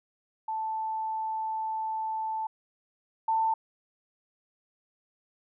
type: tone pair in turn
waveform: sine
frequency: 880 / 890.7 Hz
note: A5 / A5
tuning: 0 / +21 cents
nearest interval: unison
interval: 21 cents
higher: second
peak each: -29 / -23 dBFS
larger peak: second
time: 0.48-2.47 / 3.28-3.54 s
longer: first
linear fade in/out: 5 ms
effects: none